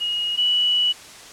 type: tone pair in turn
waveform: sine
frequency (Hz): 2883 / 2945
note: F#7 / F#7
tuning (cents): -46 / -9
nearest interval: unison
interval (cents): 37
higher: second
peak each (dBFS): -21 / -16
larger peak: second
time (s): 0-0.37 / 0.37-0.93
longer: second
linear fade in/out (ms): 20
effects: white hiss -41 dBFS RMS until 1.32 s + low-pass 8000 Hz 12 dB/octave